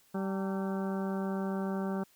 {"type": "harmonic tone with a mistuned harmonic", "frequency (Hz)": 193.2, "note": "G3", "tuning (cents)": -25, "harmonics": [1, 2, 3, 4, 5, 6, 7, 8], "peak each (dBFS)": [-32, -38, -42, -44, -46, -48, -49, -50], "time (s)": [0.14, 2.04], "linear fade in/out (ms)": 10, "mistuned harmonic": 5, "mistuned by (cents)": -97, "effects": ["white hiss -65 dBFS RMS until 2.15 s"]}